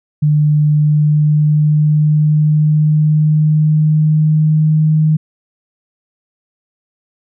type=tone with pitch glide; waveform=sine; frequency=150 to 155.38 Hz; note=D3 to D#3; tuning=+37 to -2 cents; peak=-8 dBFS; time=0.22-5.17 s; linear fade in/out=10 ms; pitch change=+61 cents; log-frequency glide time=0.74-4.94 s; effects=none